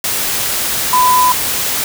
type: tone in noise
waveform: sine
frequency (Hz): 1001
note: B5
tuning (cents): +23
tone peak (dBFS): -8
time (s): 0.93-1.32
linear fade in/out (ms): 2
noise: white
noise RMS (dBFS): -17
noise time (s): 0.04-1.84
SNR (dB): +6
effects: none